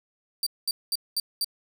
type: tone bursts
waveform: sawtooth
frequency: 4654 Hz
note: D8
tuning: 17 cents flat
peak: -21 dBFS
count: 5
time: 0.43-1.445 s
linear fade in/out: 2 ms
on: 35 ms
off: 210 ms
effects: none